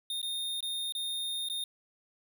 square tone with dropouts, 3664 Hz, A#7, 31 cents flat, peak -33 dBFS, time 0.1-1.64 s, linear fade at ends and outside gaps 2 ms, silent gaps 0.216-0.228 / 0.606-0.627 / 0.923-0.95 / 1.487-1.498 s, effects none

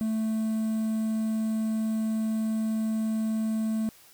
triangle tone with quantisation, 220 Hz, A3, in tune, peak -23 dBFS, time 0.01-3.89 s, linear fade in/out 0 ms, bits 8, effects white hiss -55 dBFS RMS until 4.13 s

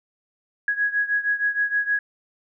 sine beating tone pair, 1661.2 / 1667.6 Hz, G#6 / G#6, 0 / +7 cents, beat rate 6.4 Hz, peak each -22 / -25 dBFS, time 0.68-1.99 s, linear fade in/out 2 ms, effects none

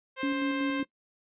10% pulse tone, 526 Hz, C5, 9 cents sharp, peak -24 dBFS, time 0.16-0.85 s, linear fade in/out 50 ms
sine tone with tremolo, 280 Hz, C#4, 18 cents sharp, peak -26 dBFS, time 0.23-0.83 s, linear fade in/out 2 ms, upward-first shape square, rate 5.3 Hz, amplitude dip 30%
effects noise-tail reverb RT60 0.1 s tail -20 dB re dry + resampled to 8000 Hz

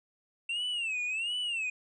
triangle tone with vibrato, 2700 Hz, E7, 41 cents sharp, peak -29 dBFS, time 0.49-1.7 s, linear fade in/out 5 ms, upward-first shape sine, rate 1.4 Hz, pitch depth 170 cents each way, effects resampled to 22050 Hz

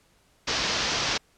white low-pass noise, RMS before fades -27 dBFS, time 0.47-1.18 s, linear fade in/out 10 ms, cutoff 6000 Hz, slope 48 dB/octave, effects pink hiss -63 dBFS RMS until 1.37 s + low-pass 11000 Hz 12 dB/octave

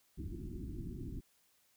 pink low-pass noise, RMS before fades -43 dBFS, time 0.17-1.21 s, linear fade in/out 20 ms, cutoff 370 Hz, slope 96 dB/octave, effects white hiss -72 dBFS RMS until 1.76 s

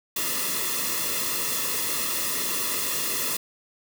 white noise with comb filter, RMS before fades -27 dBFS, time 0.16-3.37 s, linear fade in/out 5 ms, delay 1.3 ms, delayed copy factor -0.85, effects none

